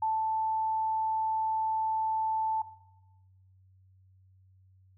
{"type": "tone", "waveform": "sine", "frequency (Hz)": 880, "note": "A5", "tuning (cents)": 0, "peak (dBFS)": -26, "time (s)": [0.02, 2.62], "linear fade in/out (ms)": 5, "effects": ["noise-tail reverb RT60 1.0 s tail -17 dB re dry", "added 94 Hz sine -58 dBFS peak until 4.97 s"]}